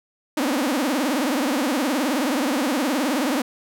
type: tone with vibrato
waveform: sawtooth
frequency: 276.2 Hz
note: C#4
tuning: 6 cents flat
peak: -16 dBFS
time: 0.37-3.42 s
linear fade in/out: 5 ms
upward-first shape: triangle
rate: 19 Hz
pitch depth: 280 cents each way
effects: none